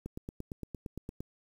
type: click train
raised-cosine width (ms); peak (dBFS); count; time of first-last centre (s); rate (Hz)
3; -26; 11; 0.06-1.205; 8.73
effects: 9-bit